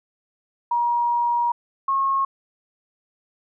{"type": "tone pair in turn", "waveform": "sine", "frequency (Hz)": [952, 1086.6], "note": ["A#5", "C#6"], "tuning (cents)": [36, -35], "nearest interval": "major second", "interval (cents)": 229, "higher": "second", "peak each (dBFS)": -18, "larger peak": "neither", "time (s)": [[0.71, 1.52], [1.88, 2.25]], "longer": "first", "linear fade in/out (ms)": 5, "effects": []}